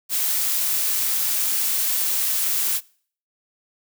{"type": "noise", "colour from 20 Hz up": "blue", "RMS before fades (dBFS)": -22, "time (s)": [0.09, 2.81], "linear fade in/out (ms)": 50, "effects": ["noise-tail reverb RT60 0.5 s tail -23 dB re dry"]}